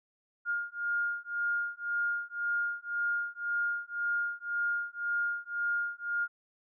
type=beating tone pair; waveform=sine; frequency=1414 / 1415.9 Hz; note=F6 / F6; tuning=+21 / +23 cents; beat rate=1.9 Hz; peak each=-33 / -33 dBFS; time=0.45-6.28 s; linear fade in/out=50 ms; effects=none